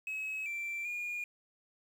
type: tone with pitch steps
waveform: triangle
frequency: 2565 / 2348 / 2429 Hz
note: E7 / D7 / D#7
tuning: -48 / -1 / -42 cents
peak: -33 dBFS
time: 0.07-1.24 s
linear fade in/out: 2 ms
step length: 390 ms
effects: tanh soft clip ceiling -30 dBFS + 10-bit